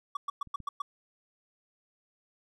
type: tone bursts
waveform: triangle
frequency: 1138 Hz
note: C#6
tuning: 45 cents sharp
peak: -28 dBFS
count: 6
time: 0.15-0.82 s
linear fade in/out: 5 ms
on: 20 ms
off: 110 ms
type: clicks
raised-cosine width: 5 ms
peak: -39 / -32 dBFS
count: 2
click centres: 0.473 / 0.603 s
effects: none